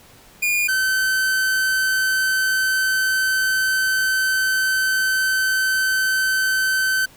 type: tone pair in turn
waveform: 45% pulse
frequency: 2427 / 1535.1 Hz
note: D#7 / G6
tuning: -44 / -37 cents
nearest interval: minor sixth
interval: 793 cents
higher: first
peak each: -17 dBFS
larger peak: neither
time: 0.42-0.68 / 0.68-7.06 s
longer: second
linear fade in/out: 10 ms
effects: pink hiss -48 dBFS RMS until 7.16 s